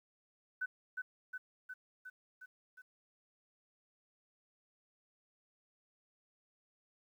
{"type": "tone with echo", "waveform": "sine", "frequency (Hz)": 1506, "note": "F#6", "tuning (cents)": 30, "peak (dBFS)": -34, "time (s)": [0.61, 0.66], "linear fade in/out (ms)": 10, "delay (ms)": 360, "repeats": 6, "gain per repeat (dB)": -3, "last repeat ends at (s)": 2.82, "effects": ["12-bit"]}